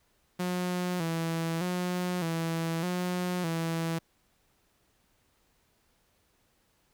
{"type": "tone with vibrato", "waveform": "sawtooth", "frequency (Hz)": 172.1, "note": "F3", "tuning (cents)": -25, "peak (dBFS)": -25, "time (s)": [0.39, 3.99], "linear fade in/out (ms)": 10, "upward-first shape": "square", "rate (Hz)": 0.82, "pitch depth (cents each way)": 76, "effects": ["pink hiss -70 dBFS RMS until 6.93 s"]}